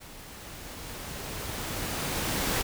pink noise with level ramp, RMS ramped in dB -47 to -27 dBFS, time 0-2.63 s, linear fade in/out 20 ms, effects none

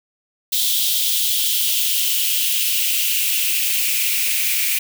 blue noise with high-pass filter sweep, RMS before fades -19 dBFS, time 0.52-4.79 s, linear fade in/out 10 ms, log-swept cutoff 3500 to 2300 Hz, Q 4.3, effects none

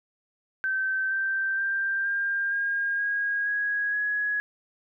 sine tone with pitch steps, 1546 / 1564 / 1582.1 / 1600.5 / 1619.1 / 1637.9 / 1657 / 1676.2 Hz, G6 / G6 / G6 / G6 / G#6 / G#6 / G#6 / G#6, -24 / -4 / +16 / +36 / -44 / -24 / -4 / +16 cents, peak -24 dBFS, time 0.64-4.4 s, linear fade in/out 0 ms, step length 470 ms, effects none

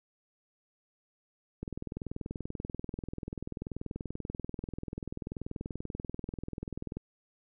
click train, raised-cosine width 3 ms, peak -24 dBFS, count 111, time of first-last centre 1.63-6.97 s, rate 20.6 Hz, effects none

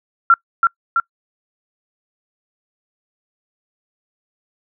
sine tone with echo, 1368 Hz, F6, 36 cents flat, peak -6 dBFS, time 0.3-0.34 s, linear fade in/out 2 ms, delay 330 ms, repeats 2, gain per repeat -3 dB, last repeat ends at 1 s, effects noise-tail reverb RT60 0.1 s tail -26 dB re dry

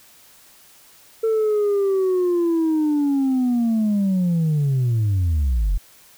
sine linear sweep, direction down, 450 to 39.98 Hz, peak -14 dBFS, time 1.23-5.78 s, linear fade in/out 10 ms, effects tanh soft clip ceiling -15 dBFS + white hiss -50 dBFS RMS until 6.17 s

